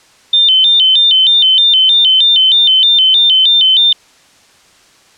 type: tone with vibrato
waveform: sine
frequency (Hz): 3322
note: G#7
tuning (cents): 0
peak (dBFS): -5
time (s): 0.33-3.93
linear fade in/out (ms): 5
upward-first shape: square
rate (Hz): 3.2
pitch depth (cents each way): 140
effects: white hiss -46 dBFS RMS until 5.17 s + low-pass 7000 Hz 12 dB/octave